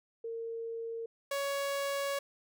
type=tone pair in turn; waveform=sine / sawtooth; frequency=457.8 / 558.9 Hz; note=A#4 / C#5; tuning=-31 / +14 cents; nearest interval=minor third; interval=345 cents; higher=second; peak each=-36 / -28 dBFS; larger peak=second; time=0.24-1.06 / 1.31-2.19 s; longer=second; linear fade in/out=5 ms; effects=none